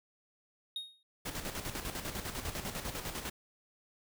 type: tone with exponential decay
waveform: triangle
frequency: 3729 Hz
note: A#7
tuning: in tune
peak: -32 dBFS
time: 0.76-1.03 s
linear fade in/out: 2 ms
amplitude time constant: 57 ms
type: noise with tremolo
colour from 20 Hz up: pink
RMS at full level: -38 dBFS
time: 1.25-3.3 s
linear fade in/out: 10 ms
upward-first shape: square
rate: 10 Hz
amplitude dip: 55%
effects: none